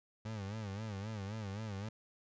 30% pulse tone with vibrato, 103.83 Hz, G#2, in tune, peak -37 dBFS, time 0.25-1.89 s, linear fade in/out 5 ms, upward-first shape sine, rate 3.8 Hz, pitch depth 130 cents each way, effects resampled to 16000 Hz

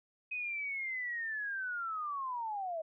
sine linear sweep, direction down, 2527 to 622.3 Hz, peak -35 dBFS, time 0.31-2.82 s, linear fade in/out 10 ms, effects none

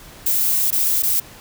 violet noise with dropouts, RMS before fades -18 dBFS, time 0.26-1.2 s, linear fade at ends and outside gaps 5 ms, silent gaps 0.706-0.725 / 1.023-1.032 s, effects pink hiss -42 dBFS RMS until 1.4 s

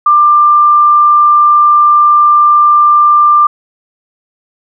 sine tone, 1189 Hz, D6, 21 cents sharp, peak -3 dBFS, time 0.06-3.47 s, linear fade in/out 5 ms, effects none

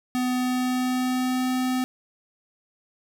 square tone with pitch glide, 251.2 to 255.1 Hz, B3 to C4, +30 to -44 cents, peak -23 dBFS, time 0.15-1.84 s, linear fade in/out 0 ms, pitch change +26 cents, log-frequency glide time 0.29-1.48 s, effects none

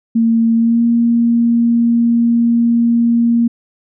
sine tone with pitch glide, 228.3 to 234.2 Hz, A#3 to A#3, -36 to +8 cents, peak -9 dBFS, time 0.15-3.48 s, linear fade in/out 10 ms, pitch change +44 cents, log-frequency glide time 0.55-0.83 s, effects none

